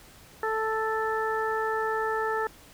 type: harmonic tone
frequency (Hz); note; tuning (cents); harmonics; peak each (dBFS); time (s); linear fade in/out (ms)
440; A4; 0; 1 / 2 / 3 / 4; -29 / -31 / -32 / -33; 0.43-2.47; 2
effects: pink hiss -52 dBFS RMS until 2.73 s